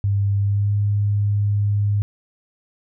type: tone with pitch glide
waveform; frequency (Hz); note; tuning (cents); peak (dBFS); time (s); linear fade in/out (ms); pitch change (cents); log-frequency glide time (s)
sine; 100 to 102.51; G2 to G#2; +35 to -22; -16; 0.04-2.02; 0; +43; 0.38-0.74
effects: none